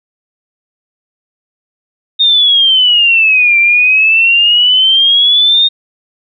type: exponential two-way sweep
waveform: sine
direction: down then up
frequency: 3699 to 2350 to 3699 Hz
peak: -5 dBFS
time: 2.19-5.69 s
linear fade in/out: 20 ms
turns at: 3.58 s
effects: none